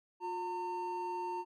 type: tone pair together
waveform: triangle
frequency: 356.3 / 911 Hz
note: F4 / A#5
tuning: +35 / -40 cents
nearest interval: octave + major third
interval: 1625 cents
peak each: -39 / -35 dBFS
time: 0.2-1.45 s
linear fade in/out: 50 ms
effects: none